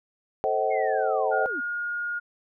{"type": "chord", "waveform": "sine", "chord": "A diminished seventh", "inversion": "none", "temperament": "just", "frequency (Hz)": [440, 528, 633.6, 760.3], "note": ["A4", "C5", "Eb5", "Gb5"], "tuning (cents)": [0, 16, 31, 47], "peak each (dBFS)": [-28, -28, -28, -26], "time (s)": [0.44, 1.46], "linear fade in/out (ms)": 0}
{"type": "linear sweep", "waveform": "sine", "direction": "down", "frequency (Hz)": [2197, 223.8], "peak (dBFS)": -34, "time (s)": [0.7, 1.61], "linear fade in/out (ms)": 20}
{"type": "tone", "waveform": "sine", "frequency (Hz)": 1428, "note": "F6", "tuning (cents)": 38, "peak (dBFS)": -27, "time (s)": [1.31, 2.2], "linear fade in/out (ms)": 20}
{"effects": []}